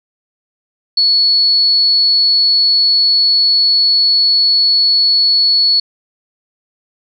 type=tone; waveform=sine; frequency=4400 Hz; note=C#8; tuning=14 cents flat; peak=-8 dBFS; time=0.97-5.8 s; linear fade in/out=5 ms; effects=none